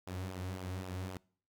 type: tone with flanger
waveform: sawtooth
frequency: 92.5 Hz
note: F#2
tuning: in tune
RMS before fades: -41 dBFS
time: 0.07-1.17 s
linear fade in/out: 0 ms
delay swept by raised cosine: 0.47 to 5.17 ms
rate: 3.8 Hz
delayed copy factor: -0.55
effects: noise-tail reverb RT60 0.5 s tail -24 dB re dry